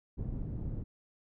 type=low-pass noise; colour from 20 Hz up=pink; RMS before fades=-37 dBFS; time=0.17-0.84 s; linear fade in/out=20 ms; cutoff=200 Hz; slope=12 dB/octave; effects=none